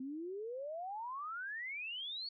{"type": "exponential sweep", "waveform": "sine", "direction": "up", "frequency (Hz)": [253.8, 4500], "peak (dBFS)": -40, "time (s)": [0, 2.29], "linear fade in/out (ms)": 5, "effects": []}